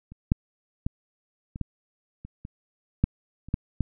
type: clicks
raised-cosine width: 5 ms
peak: -30 / -7 / -14 / -23 / -15 / -27 / -25 / -7 / -29 / -11 / -12 dBFS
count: 11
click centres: 0.12 / 0.319 / 0.865 / 1.559 / 1.613 / 2.25 / 2.451 / 3.04 / 3.486 / 3.541 / 3.807 s
effects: none